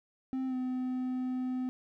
triangle tone with pitch glide, 261.6 to 254.7 Hz, C4 to C4, 0 to -46 cents, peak -29 dBFS, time 0.33-1.69 s, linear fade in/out 0 ms, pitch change -46 cents, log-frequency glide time 0.47-0.55 s, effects none

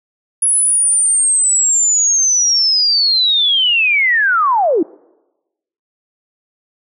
sine linear sweep, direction down, 10420 to 289.3 Hz, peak -10 dBFS, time 0.42-4.83 s, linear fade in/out 5 ms, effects noise-tail reverb RT60 1.0 s tail -24 dB re dry

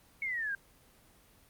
sine exponential sweep, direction down, 2217 to 1564 Hz, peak -32 dBFS, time 0.22-0.55 s, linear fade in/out 2 ms, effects pink hiss -62 dBFS RMS until 1.49 s + Opus 24 kbps

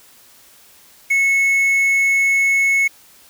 triangle tone with quantisation, 2195 Hz, C#7, 18 cents flat, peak -11 dBFS, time 1.1-2.88 s, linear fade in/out 10 ms, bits 6, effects white hiss -48 dBFS RMS until 3.29 s

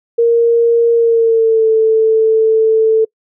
sine tone with pitch glide, 466.2 to 442.3 Hz, A#4 to A4, 0 to +9 cents, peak -7 dBFS, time 0.18-3.05 s, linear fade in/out 10 ms, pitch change -91 cents, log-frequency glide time 0.93-1.68 s, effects noise-tail reverb RT60 0.1 s tail -26 dB re dry

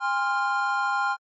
triangle chord, F minor, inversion first, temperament equal with one note detuned, 811.2 / 1046.5 / 1396.9 Hz, Ab5 / C6 / F6, -41 / 0 / 0 cents, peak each -25 / -26 / -24 dBFS, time 0-1.17 s, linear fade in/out 50 ms, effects MP3 32 kbps

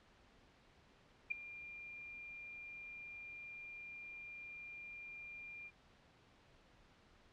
sine tone with ADSR envelope, 2400 Hz, D7, 37 cents sharp, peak -31 dBFS, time 1.3-5.71 s, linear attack 16 ms, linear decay 6 ms, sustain -17 dB, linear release 44 ms, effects pink hiss -67 dBFS RMS until 7.32 s + low-pass 4000 Hz 12 dB/octave

